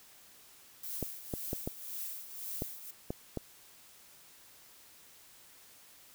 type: noise with tremolo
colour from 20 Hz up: violet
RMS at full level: -39 dBFS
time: 0.83-2.91 s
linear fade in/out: 5 ms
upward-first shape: triangle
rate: 1.9 Hz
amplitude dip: 75%
type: clicks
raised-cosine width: 2 ms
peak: -21 dBFS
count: 7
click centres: 1.027 / 1.338 / 1.531 / 1.675 / 2.621 / 3.105 / 3.373 s
effects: white hiss -58 dBFS RMS until 6.14 s